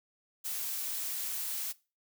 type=noise; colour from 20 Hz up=blue; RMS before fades=-36 dBFS; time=0.44-1.73 s; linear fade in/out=20 ms; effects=noise-tail reverb RT60 0.3 s tail -20 dB re dry